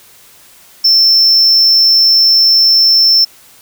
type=tone; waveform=triangle; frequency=5350 Hz; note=E8; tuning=25 cents sharp; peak=-4 dBFS; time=0.84-3.25 s; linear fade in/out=10 ms; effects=white hiss -42 dBFS RMS until 3.61 s